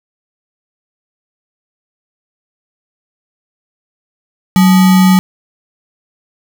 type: tone with sample-and-hold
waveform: sine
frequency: 186.5 Hz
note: F#3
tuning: 14 cents sharp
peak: -4 dBFS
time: 4.56-5.19 s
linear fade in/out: 0 ms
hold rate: 1050 Hz
effects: none